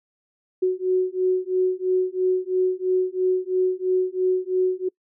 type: beating tone pair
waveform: sine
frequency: 368.4 / 371.4 Hz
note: F#4 / F#4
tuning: -7 / +7 cents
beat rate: 3 Hz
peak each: -22 dBFS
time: 0.62-4.89 s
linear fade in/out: 10 ms
effects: noise-tail reverb RT60 0.1 s tail -26 dB re dry

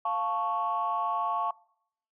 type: chord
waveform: sine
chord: F augmented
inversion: none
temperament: equal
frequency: 698.5 / 880 / 1108.7 Hz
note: F5 / A5 / C#6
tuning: 0 / 0 / 0 cents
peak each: -32 / -31 / -28 dBFS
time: 0.05-1.51 s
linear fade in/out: 5 ms
effects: noise-tail reverb RT60 0.7 s tail -24 dB re dry + tanh soft clip ceiling -19 dBFS

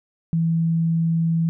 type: tone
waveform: sine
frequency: 164.81 Hz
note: E3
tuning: in tune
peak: -17 dBFS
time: 0.33-1.49 s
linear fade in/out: 0 ms
effects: none

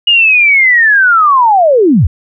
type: linear sweep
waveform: sine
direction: down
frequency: 2888 to 58 Hz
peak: -4 dBFS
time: 0.07-2.07 s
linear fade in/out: 5 ms
effects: none

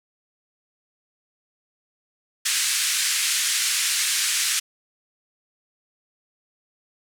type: band-pass noise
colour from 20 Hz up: white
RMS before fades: -23 dBFS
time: 2.45-4.6 s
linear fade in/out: 10 ms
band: 1600 to 9700 Hz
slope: 24 dB/octave
effects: none

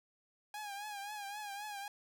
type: tone with vibrato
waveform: sawtooth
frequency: 821 Hz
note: G#5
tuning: 20 cents flat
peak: -38 dBFS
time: 0.54-1.88 s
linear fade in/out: 2 ms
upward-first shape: triangle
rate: 3.8 Hz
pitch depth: 78 cents each way
effects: none

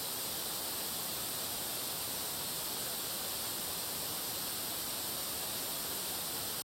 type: noise with comb filter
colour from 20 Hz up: white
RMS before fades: -38 dBFS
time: 0-6.62 s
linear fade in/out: 0 ms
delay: 0.23 ms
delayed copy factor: +0.5
effects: high-pass 80 Hz 12 dB/octave + AAC 48 kbps

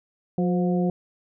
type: harmonic tone with a mistuned harmonic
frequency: 179.4 Hz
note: F3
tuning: 47 cents sharp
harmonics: 1 / 2 / 3 / 4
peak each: -21 / -27 / -31 / -33 dBFS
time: 0.38-0.9 s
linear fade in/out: 2 ms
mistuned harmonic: 3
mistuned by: -59 cents
effects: none

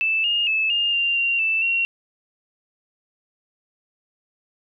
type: tone with pitch steps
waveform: sine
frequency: 2638 / 2839 / 2611 / 2822 / 2784 / 2764 / 2649 / 2739 Hz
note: E7 / F7 / E7 / F7 / F7 / F7 / E7 / F7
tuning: +1 / +28 / -17 / +17 / -6 / -19 / +8 / -34 cents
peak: -18 dBFS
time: 0.01-1.85 s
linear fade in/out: 0 ms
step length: 230 ms
effects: none

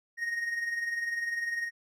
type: tone with tremolo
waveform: triangle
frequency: 1866 Hz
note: A#6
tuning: 1 cent sharp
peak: -26 dBFS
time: 0.17-1.71 s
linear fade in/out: 50 ms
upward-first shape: sine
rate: 20 Hz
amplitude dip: 55%
effects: none

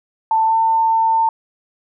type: tone with pitch glide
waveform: sine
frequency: 888 to 898.8 Hz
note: A5 to A5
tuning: +16 to +37 cents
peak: -12 dBFS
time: 0.31-1.29 s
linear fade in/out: 2 ms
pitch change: +21 cents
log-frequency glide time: 0.46-0.55 s
effects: none

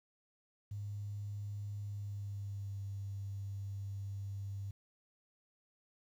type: tone with pitch glide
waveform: sine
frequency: 102.3 to 99.16 Hz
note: G#2 to G2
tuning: -26 to +20 cents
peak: -39 dBFS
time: 0.71-4.71 s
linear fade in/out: 5 ms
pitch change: -54 cents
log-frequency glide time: 1.8-2.81 s
effects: 11-bit

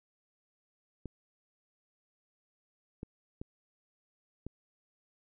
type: clicks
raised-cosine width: 3 ms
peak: -27 dBFS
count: 4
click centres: 1.057 / 3.031 / 3.415 / 4.466 s
effects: none

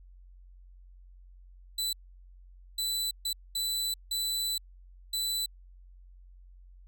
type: tone bursts at uneven times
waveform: sawtooth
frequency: 3988 Hz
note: B7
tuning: 16 cents sharp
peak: -26 dBFS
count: 6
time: 1.78-1.93 / 2.78-3.11 / 3.25-3.33 / 3.55-3.94 / 4.11-4.58 / 5.13-5.46 s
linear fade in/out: 5 ms
effects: added 45 Hz sine -50 dBFS peak until 6.87 s

